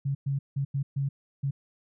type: tone bursts at uneven times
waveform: sine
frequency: 138.4 Hz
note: C#3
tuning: 2 cents flat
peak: -25 dBFS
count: 6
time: 0.05-0.15 / 0.26-0.39 / 0.56-0.65 / 0.74-0.83 / 0.96-1.09 / 1.43-1.51 s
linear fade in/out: 10 ms
effects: none